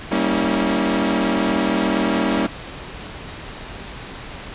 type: chord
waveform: sawtooth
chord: G diminished seventh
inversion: none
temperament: equal with one note detuned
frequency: 196 / 233.1 / 277.2 / 321.9 Hz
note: G3 / Bb3 / Db4 / Fb4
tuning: 0 / 0 / 0 / -41 cents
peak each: -19 dBFS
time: 0.11-2.47 s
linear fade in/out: 10 ms
effects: pink hiss -34 dBFS RMS until 4.54 s + resampled to 8000 Hz